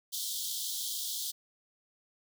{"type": "high-pass noise", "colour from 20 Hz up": "pink", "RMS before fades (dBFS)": -36, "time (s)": [0.12, 1.32], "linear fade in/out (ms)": 20, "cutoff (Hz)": 3200, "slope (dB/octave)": 96, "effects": []}